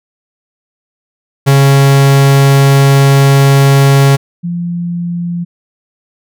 45% pulse / sine tone pair in turn, 138.1 / 172.99 Hz, C#3 / F3, -6 / -16 cents, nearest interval major third, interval 390 cents, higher second, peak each -4 / -14 dBFS, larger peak first, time 1.46-4.17 / 4.43-5.45 s, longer first, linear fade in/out 20 ms, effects none

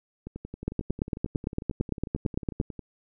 two click trains, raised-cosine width 3 ms, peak -13 / -24 dBFS, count 18 / 29, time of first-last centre 0.68-2.601 / 0.27-2.793 s, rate 8.85 / 11.1 Hz, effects none

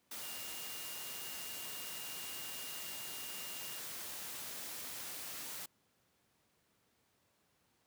sine tone in noise, 2823 Hz, F7, 18 cents sharp, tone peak -51 dBFS, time 0.22-3.79 s, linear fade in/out 5 ms, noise white, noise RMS -45 dBFS, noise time 0.11-5.66 s, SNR -9 dB, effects pink hiss -75 dBFS RMS until 7.86 s + high-pass 100 Hz 12 dB/octave

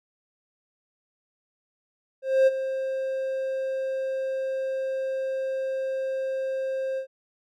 triangle tone with ADSR envelope, 530 Hz, C5, 22 cents sharp, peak -12 dBFS, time 2.22-7.07 s, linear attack 250 ms, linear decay 27 ms, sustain -12 dB, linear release 93 ms, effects none

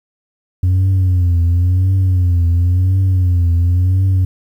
sine tone with vibrato, 90.1 Hz, F#2, 45 cents flat, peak -7 dBFS, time 0.63-4.25 s, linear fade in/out 5 ms, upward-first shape triangle, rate 0.95 Hz, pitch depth 110 cents each way, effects tanh soft clip ceiling -9 dBFS + 8-bit

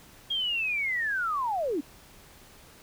sine linear sweep, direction down, 3270 to 259.3 Hz, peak -26 dBFS, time 0.3-1.81 s, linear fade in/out 10 ms, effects pink hiss -53 dBFS RMS until 2.82 s

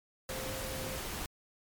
sine tone in noise, 525 Hz, C5, 6 cents sharp, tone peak -42 dBFS, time 0.29-0.98 s, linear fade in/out 2 ms, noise pink, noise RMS -39 dBFS, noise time 0.29-1.26 s, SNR -6 dB, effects MP3 96 kbps

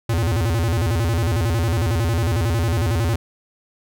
square tone with vibrato, 98 Hz, G2, in tune, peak -18 dBFS, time 0.09-3.16 s, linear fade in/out 5 ms, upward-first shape square, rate 11 Hz, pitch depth 290 cents each way, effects none

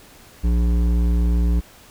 triangle tone with hard clipping, 58.6 Hz, A#1, 10 cents sharp, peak -17 dBFS, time 0.43-1.61 s, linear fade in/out 20 ms, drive 15 dB, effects pink hiss -47 dBFS RMS until 1.9 s

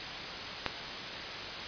click, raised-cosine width 0.3 ms, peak -12 dBFS, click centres 0.663 s, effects white hiss -38 dBFS RMS until 1.67 s + resampled to 11025 Hz

